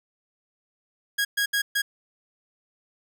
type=tone bursts at uneven times; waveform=sawtooth; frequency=1645 Hz; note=G#6; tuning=17 cents flat; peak=-18 dBFS; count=4; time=1.18-1.25 / 1.37-1.46 / 1.53-1.62 / 1.75-1.82 s; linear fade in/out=10 ms; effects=none